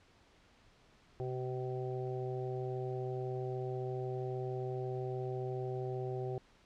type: harmonic tone with a mistuned harmonic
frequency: 127.5 Hz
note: C3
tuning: 44 cents flat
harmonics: 1 / 3 / 4 / 5 / 6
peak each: -39 / -39 / -47 / -50 / -47 dBFS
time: 1.2-6.38 s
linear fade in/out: 0 ms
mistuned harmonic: 1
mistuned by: +17 cents
effects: pink hiss -65 dBFS RMS until 6.65 s + low-pass 5000 Hz 12 dB/octave